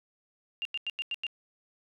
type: tone bursts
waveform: sine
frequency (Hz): 2794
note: F7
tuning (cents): 0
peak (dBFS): -30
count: 6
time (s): 0.62-1.267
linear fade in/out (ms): 0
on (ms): 32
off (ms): 91
effects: none